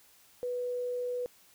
sine tone, 492.7 Hz, B4, 4 cents flat, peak -31 dBFS, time 0.43-1.26 s, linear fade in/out 0 ms, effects white hiss -61 dBFS RMS until 1.54 s

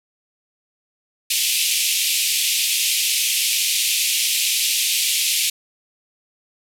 pink band-pass noise, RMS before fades -20 dBFS, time 1.3-5.5 s, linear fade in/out 5 ms, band 2400 to 14000 Hz, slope 48 dB/octave, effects none

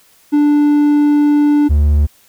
triangle tone pair in turn, 293.7 / 73.68 Hz, D4 / D2, 0 / +6 cents, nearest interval 2 octaves, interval 2394 cents, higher first, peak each -6 dBFS, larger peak neither, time 0.32-1.69 / 1.69-2.07 s, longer first, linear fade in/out 20 ms, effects white hiss -50 dBFS RMS until 2.28 s

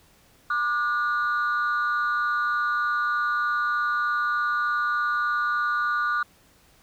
sine tone pair together, 1190 / 1446.7 Hz, D6 / F#6, +22 / -39 cents, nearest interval minor third, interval 339 cents, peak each -23 dBFS, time 0.5-6.23 s, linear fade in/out 5 ms, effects tanh soft clip ceiling -18 dBFS + pink hiss -58 dBFS RMS until 6.82 s

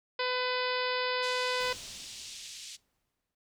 harmonic tone, 502 Hz, B4, 28 cents sharp, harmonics 1 / 2 / 3 / 4 / 5 / 6 / 7 / 8 / 9 / 10, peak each -33 / -36 / -38 / -39 / -40 / -41 / -41 / -42 / -43 / -43 dBFS, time 0.19-1.73 s, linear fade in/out 5 ms
pink band-pass noise, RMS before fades -45 dBFS, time 1.22-2.77 s, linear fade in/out 20 ms, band 3000 to 7900 Hz, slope 24 dB/octave
pink noise with exponential decay, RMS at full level -48 dBFS, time 1.6-3.35 s, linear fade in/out 5 ms, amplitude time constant 380 ms
effects noise-tail reverb RT60 0.2 s tail -18 dB re dry

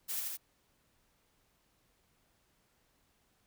blue noise with echo, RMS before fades -37 dBFS, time 0.08-0.21 s, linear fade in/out 20 ms, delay 82 ms, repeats 2, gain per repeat -2 dB, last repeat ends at 0.374 s, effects pink hiss -73 dBFS RMS until 3.46 s

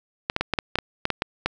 clicks, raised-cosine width 0.3 ms, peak -6 dBFS, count 11, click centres 0.299 / 0.364 / 0.41 / 0.537 / 0.588 / 0.756 / 0.787 / 1.054 / 1.103 / 1.221 / 1.46 s, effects none

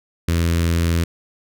sawtooth tone with notch filter, 84.1 Hz, E2, 35 cents sharp, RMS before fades -18 dBFS, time 0.28-1.04 s, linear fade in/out 5 ms, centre 780 Hz, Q 0.87, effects none

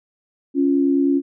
sine tone pair together, 277.2 / 346.9 Hz, C#4 / F4, 0 / -12 cents, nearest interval major third, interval 388 cents, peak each -15 / -21 dBFS, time 0.54-1.22 s, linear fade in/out 50 ms, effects none

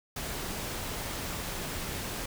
pink noise, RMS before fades -36 dBFS, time 0.16-2.26 s, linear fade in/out 5 ms, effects none

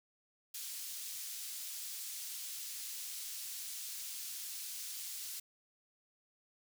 pink high-pass noise, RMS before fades -44 dBFS, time 0.54-5.4 s, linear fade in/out 5 ms, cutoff 4900 Hz, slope 12 dB/octave, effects none

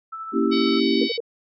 sine tone with tremolo, 1318.5 Hz, E6, in tune, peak -29 dBFS, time 0.12-0.8 s, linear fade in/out 10 ms, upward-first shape sine, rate 13 Hz, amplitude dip 35%
sine chord, A# diminished seventh, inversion none, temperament equal with one note detuned, 233.1 / 277.2 / 327.5 / 392 Hz, A#3 / C#4 / E4 / G4, 0 / 0 / -11 / 0 cents, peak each -23 dBFS, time 0.32-1.09 s, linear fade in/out 50 ms
harmonic tone, 754 Hz, F#5, 32 cents sharp, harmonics 3 / 4 / 5 / 6 / 7, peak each -32 / -33 / -30 / -31 / -38 dBFS, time 0.51-1.18 s, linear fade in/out 20 ms
sine tone bursts, 466.2 Hz, A#4, in tune, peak -22 dBFS, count 3, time 1.01-1.204 s, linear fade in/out 5 ms, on 28 ms, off 55 ms
effects none

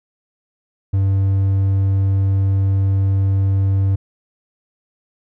triangle tone, 97.2 Hz, G2, 14 cents flat, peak -11 dBFS, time 0.93-3.96 s, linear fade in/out 10 ms, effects none

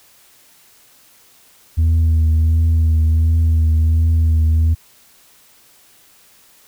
sine tone with vibrato, 80.5 Hz, E2, 41 cents flat, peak -8 dBFS, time 1.77-4.75 s, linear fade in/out 20 ms, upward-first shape triangle, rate 1.4 Hz, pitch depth 30 cents each way, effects tanh soft clip ceiling -10 dBFS + white hiss -50 dBFS RMS until 6.67 s

